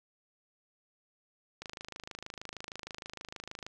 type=click train; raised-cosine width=0.2 ms; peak=-24 dBFS; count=55; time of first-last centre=1.62-3.665 s; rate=26.4 Hz; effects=none